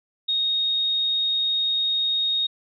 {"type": "tone", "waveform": "sine", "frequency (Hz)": 3729, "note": "A#7", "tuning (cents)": 0, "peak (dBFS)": -20, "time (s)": [0.28, 2.47], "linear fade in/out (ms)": 10, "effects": []}